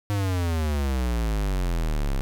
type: exponential sweep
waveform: square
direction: down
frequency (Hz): 104.1 to 32.7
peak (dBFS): -23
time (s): 0.1-2.21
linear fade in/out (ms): 0
effects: none